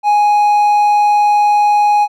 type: tone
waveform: triangle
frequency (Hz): 830.6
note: G#5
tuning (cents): 0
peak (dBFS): -6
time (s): 0.03-2.08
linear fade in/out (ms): 50
effects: none

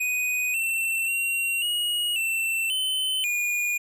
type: tone with pitch steps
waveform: square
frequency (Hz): 2491 / 2693 / 2746 / 2892 / 2684 / 3049 / 2438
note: D#7 / E7 / F7 / F#7 / E7 / G7 / D#7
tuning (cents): +1 / +36 / -30 / -40 / +31 / -49 / -36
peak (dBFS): -24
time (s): 0-3.78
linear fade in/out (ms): 10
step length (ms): 540
effects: none

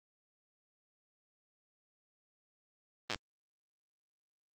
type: slowing click train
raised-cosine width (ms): 0.2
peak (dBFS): -17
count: 6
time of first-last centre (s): 3.1-3.146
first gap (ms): 8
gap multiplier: 1.07
effects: high-pass 100 Hz 12 dB/octave + Opus 24 kbps

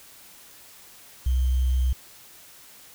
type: tone with sample-and-hold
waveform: sine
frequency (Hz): 63.8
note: C2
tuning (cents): -43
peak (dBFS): -19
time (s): 1.26-1.93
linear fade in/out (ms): 5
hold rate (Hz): 3150
effects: white hiss -49 dBFS RMS until 2.94 s

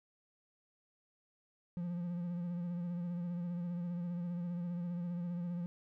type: tone with vibrato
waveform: triangle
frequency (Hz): 174.4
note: F3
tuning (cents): -2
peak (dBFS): -34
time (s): 1.77-5.66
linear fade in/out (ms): 0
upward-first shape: sine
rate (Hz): 15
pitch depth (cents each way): 36
effects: none

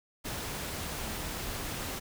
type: noise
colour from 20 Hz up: pink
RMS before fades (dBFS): -37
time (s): 0.24-2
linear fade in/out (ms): 20
effects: none

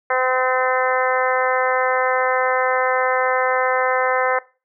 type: harmonic tone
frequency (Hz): 256.6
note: C4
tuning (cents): -34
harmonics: 2 / 3 / 4 / 5 / 6 / 7 / 8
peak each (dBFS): -21 / -23 / -24 / -25 / -26 / -26 / -27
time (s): 0.1-4.39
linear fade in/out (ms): 5
effects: noise-tail reverb RT60 0.3 s tail -19 dB re dry

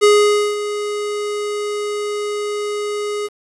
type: tone with ADSR envelope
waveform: square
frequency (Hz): 415.3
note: G#4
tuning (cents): 0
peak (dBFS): -8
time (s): 0.01-3.29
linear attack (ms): 28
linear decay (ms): 520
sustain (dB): -13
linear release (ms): 35
effects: resampled to 24000 Hz + 7-bit

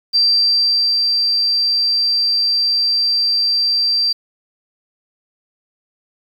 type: tone with ADSR envelope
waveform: sine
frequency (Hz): 4699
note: D8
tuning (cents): 0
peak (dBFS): -10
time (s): 0.13-4.13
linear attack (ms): 26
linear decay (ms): 810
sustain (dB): -3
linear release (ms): 10
effects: 7-bit

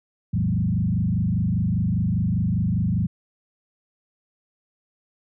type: tone with frequency modulation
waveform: sine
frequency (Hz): 144.3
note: D3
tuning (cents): -30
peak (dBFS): -19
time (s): 0.33-3.07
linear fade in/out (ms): 10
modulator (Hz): 25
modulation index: 2.4
effects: none

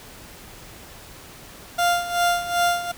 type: tone with tremolo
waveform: 30% pulse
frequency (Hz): 698.5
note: F5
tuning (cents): 0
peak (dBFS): -14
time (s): 1.78-2.92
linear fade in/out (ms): 10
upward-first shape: sine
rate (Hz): 2.6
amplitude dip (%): 75
effects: pink hiss -43 dBFS RMS until 2.97 s

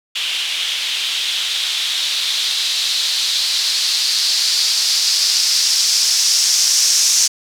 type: noise with low-pass filter sweep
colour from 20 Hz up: violet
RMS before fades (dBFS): -17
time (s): 0.15-7.28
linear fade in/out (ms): 10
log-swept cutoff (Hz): 3100 to 5800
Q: 3.3
effects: none

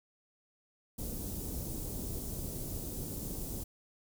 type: band-stop noise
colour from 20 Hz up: pink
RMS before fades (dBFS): -39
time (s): 0.98-3.64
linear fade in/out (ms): 10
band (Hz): 370 to 9000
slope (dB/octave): 12
effects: none

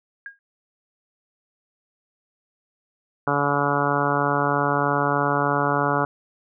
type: tone with exponential decay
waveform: sine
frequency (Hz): 1628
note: G#6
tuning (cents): -35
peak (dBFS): -29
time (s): 0.26-0.39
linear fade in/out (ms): 1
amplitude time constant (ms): 28
type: harmonic tone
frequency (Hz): 143.2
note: D3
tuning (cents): -43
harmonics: 1 / 2 / 3 / 4 / 5 / 6 / 7 / 8 / 9 / 10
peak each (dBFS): -28 / -28 / -28 / -28 / -28 / -28 / -28 / -28 / -28 / -28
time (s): 3.27-6.05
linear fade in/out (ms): 2
effects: none

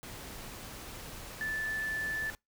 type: tone in noise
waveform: sine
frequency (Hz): 1751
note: A6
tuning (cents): -9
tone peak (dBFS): -32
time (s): 1.41-2.3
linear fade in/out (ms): 0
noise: pink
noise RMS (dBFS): -45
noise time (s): 0.03-2.35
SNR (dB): +10
effects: noise-tail reverb RT60 0.2 s tail -26 dB re dry

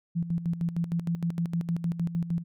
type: tone with tremolo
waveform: sine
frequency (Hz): 169.2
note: E3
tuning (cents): +45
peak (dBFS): -24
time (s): 0.15-2.44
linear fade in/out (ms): 20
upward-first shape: square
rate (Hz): 6.5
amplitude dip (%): 70
effects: none

